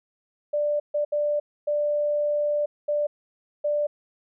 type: tone bursts at uneven times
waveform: sine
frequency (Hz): 590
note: D5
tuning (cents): +8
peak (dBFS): -21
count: 6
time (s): 0.53-0.8 / 0.94-1.05 / 1.12-1.4 / 1.67-2.66 / 2.88-3.07 / 3.64-3.87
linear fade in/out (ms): 10
effects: none